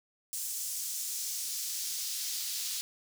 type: noise with high-pass filter sweep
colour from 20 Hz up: pink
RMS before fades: -36 dBFS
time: 0.33-2.81 s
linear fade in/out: 0 ms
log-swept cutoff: 7200 to 4400 Hz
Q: 1.3
effects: none